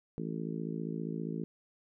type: harmonic tone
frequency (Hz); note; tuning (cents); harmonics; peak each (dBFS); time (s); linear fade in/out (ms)
55; A1; 0; 3 / 4 / 5 / 6 / 7 / 8; -38 / -40 / -42 / -44 / -45 / -46; 0.18-1.44; 0
effects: none